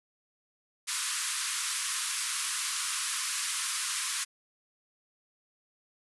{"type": "band-pass noise", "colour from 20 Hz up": "white", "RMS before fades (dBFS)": -33, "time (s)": [0.87, 4.25], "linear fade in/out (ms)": 20, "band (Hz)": [1000, 11000], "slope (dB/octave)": 96, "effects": []}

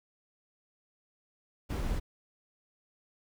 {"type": "noise", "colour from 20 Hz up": "brown", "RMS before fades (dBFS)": -32, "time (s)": [1.69, 2], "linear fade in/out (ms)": 20, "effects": []}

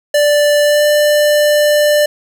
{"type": "tone with pitch glide", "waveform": "square", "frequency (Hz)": [587.3, 593.4], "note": ["D5", "D5"], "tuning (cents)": [0, 18], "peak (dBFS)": -9, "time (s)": [0.14, 2.06], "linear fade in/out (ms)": 5, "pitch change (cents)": 18, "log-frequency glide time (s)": [0.63, 0.84], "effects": ["8-bit"]}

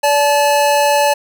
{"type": "tone pair together", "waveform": "square", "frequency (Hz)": [577, 864.5], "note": ["D5", "A5"], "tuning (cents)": [-31, -31], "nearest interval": "perfect fifth", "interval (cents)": 700, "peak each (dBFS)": -14, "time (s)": [0.03, 1.14], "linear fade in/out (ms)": 10, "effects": []}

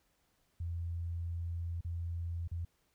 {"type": "tone with dropouts", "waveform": "sine", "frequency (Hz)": 85, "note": "F2", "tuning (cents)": -46, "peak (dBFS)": -35, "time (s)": [0.6, 2.65], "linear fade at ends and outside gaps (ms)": 5, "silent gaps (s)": [[1.809, 1.847], [2.477, 2.514]], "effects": ["pink hiss -75 dBFS RMS until 2.94 s"]}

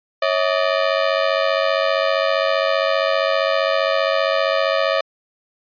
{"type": "ring-modulated tone", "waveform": "sawtooth", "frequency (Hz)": 598, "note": "D5", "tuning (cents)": 31, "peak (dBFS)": -9, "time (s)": [0.22, 5.01], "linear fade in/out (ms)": 5, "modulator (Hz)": 47.6, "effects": ["resampled to 11025 Hz"]}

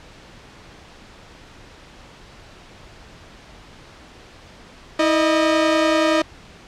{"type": "tone pair together", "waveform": "sawtooth", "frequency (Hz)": [321.9, 613.3], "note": ["E4", "D#5"], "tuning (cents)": [-41, -25], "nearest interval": "major seventh", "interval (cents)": 1116, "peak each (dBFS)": -14, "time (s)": [4.99, 6.22], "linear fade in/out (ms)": 5, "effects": ["pink hiss -44 dBFS RMS until 6.67 s", "low-pass 5000 Hz 12 dB/octave"]}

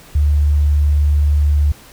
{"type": "tone", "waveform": "sine", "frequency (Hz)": 73.42, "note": "D2", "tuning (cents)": 0, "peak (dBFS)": -10, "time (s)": [0.15, 1.72], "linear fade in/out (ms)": 5, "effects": ["pink hiss -42 dBFS RMS until 1.92 s"]}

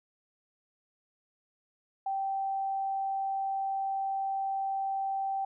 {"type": "tone", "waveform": "sine", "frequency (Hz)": 779, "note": "G5", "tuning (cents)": -11, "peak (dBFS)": -29, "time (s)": [2.06, 5.45], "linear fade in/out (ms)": 5, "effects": []}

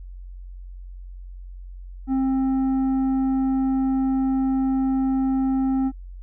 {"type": "tone with tanh clipping", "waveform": "sine", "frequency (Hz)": 265.1, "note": "C4", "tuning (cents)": 23, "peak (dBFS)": -20, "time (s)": [2.07, 5.92], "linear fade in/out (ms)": 50, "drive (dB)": 7, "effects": ["added 45 Hz sine -35 dBFS peak until 6.22 s"]}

